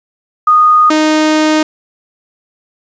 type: tone pair in turn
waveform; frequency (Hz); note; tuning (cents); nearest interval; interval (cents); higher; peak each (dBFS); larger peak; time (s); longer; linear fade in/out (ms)
sine / sawtooth; 1235 / 309.5; D#6 / D#4; -13 / -9; 2 octaves; 2396; first; -4; neither; 0.47-0.9 / 0.9-1.63; second; 5
effects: resampled to 16000 Hz + 7-bit